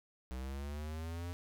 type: linear sweep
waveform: square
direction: up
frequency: 62.4 to 88.6 Hz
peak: -40 dBFS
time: 0.31-1.33 s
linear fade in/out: 0 ms
effects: none